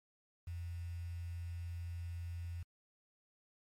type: tone with quantisation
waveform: sine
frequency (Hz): 85.9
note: F2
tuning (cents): -28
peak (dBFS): -40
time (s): 0.47-2.63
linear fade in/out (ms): 5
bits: 10
effects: MP3 64 kbps